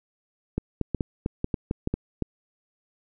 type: clicks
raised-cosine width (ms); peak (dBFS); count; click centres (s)
3; -12; 11; 0.58 / 0.813 / 0.947 / 1.008 / 1.261 / 1.444 / 1.542 / 1.711 / 1.874 / 1.94 / 2.223
effects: none